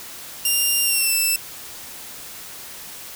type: tone with pitch glide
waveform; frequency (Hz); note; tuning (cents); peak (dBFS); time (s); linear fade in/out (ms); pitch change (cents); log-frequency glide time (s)
5% pulse; 2794 to 2654; F7 to E7; 0 to +11; -9; 0.45-1.36; 2; -89; 0.84-1.14
effects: white hiss -37 dBFS RMS until 3.15 s